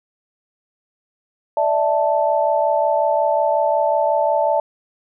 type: chord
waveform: sine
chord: D suspended second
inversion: none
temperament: equal with one note detuned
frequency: 587.3 / 652.8 / 880 Hz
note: D5 / E5 / A5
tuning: 0 / -17 / 0 cents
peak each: -19 dBFS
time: 1.57-4.6 s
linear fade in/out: 2 ms
effects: none

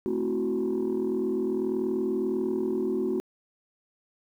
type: chord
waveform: sine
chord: F# half-diminished seventh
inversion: first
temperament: equal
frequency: 220 / 261.6 / 329.6 / 370 Hz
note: A3 / C4 / E4 / F#4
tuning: 0 / 0 / 0 / 0 cents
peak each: -31 / -31 / -32 / -26 dBFS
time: 0.06-3.2 s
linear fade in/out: 0 ms
effects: tanh soft clip ceiling -20 dBFS + 10-bit

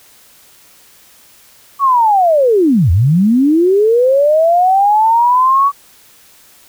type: linear two-way sweep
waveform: sine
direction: down then up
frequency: 1138 to 78 to 1138 Hz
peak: -7 dBFS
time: 1.79-5.72 s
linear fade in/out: 50 ms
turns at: 2.91 s
effects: white hiss -45 dBFS RMS until 6.68 s

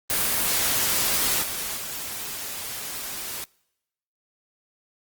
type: noise with level steps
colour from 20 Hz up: white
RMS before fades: -23 / -30 / -33 dBFS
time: 0.1-3.44 s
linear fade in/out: 0 ms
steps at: 1.42 / 1.76 s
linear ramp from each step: 10 ms
effects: noise-tail reverb RT60 0.9 s tail -26 dB re dry + Opus 24 kbps

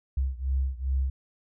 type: beating tone pair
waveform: sine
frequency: 65.41 / 67.91 Hz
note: C2 / C#2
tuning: 0 / -35 cents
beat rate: 2.5 Hz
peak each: -27 / -29 dBFS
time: 0.17-1.1 s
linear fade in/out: 5 ms
effects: none

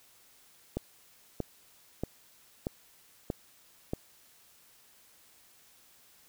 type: click train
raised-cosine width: 2 ms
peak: -18 dBFS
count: 6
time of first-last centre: 0.77-3.935 s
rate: 1.58 Hz
effects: white hiss -61 dBFS RMS until 6.28 s

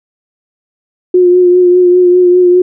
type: tone with vibrato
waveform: sine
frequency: 359.1 Hz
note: F4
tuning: 48 cents sharp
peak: -3 dBFS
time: 1.14-2.62 s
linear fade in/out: 5 ms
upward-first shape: triangle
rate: 5 Hz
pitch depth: 30 cents each way
effects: none

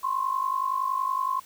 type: tone pair together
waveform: sine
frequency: 1033 / 1083.7 Hz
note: C6 / C#6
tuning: -22 / -40 cents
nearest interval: minor second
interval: 82 cents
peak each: -27 dBFS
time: 0.03-1.4 s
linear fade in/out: 10 ms
effects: white hiss -52 dBFS RMS until 1.45 s

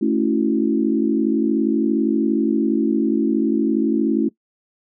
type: chord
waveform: sine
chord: F# minor seventh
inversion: first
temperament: equal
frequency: 220 / 277.2 / 329.6 / 370 Hz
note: A3 / C#4 / E4 / F#4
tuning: 0 / 0 / 0 / 0 cents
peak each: -20 / -20 / -20 / -26 dBFS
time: 0.01-4.29 s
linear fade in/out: 10 ms
effects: noise-tail reverb RT60 0.1 s tail -19 dB re dry

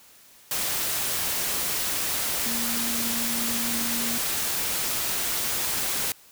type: tone in noise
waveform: sine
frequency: 233.1 Hz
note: A#3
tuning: in tune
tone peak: -32 dBFS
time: 2.46-4.18 s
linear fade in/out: 2 ms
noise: white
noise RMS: -27 dBFS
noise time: 0.51-6.12 s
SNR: -8 dB
effects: white hiss -53 dBFS RMS until 6.31 s

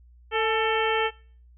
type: harmonic tone with a mistuned harmonic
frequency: 445.5 Hz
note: A4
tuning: 22 cents sharp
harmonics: 1 / 2 / 3 / 4 / 5 / 6 / 7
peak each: -25 / -28 / -30 / -31 / -32 / -33 / -33 dBFS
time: 0.31-1.11 s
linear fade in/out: 50 ms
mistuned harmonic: 2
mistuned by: -54 cents
effects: noise-tail reverb RT60 0.5 s tail -26 dB re dry + added 60 Hz sine -50 dBFS peak until 1.57 s

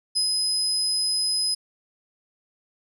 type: tone with ADSR envelope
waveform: 35% pulse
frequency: 5040 Hz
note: D#8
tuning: 21 cents sharp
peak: -17 dBFS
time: 0.15-1.55 s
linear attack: 19 ms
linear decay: 100 ms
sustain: -2 dB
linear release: 12 ms
effects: none

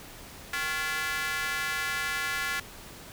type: tone with high-pass filter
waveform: square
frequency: 155.56 Hz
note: D#3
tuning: in tune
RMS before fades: -31 dBFS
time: 0.53-2.6 s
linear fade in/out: 5 ms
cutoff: 1600 Hz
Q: 2.5
effects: pink hiss -46 dBFS RMS until 3.12 s

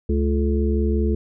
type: harmonic tone with a mistuned harmonic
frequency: 72.1 Hz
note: D2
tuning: 31 cents flat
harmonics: 1 / 3 / 5 / 6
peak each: -19 / -24 / -26 / -27 dBFS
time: 0.09-1.15 s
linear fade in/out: 5 ms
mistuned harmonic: 5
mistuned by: -65 cents
effects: none

